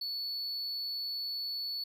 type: tone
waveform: triangle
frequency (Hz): 4435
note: C#8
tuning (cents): 0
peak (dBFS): -33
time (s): 0.01-1.84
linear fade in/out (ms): 5
effects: none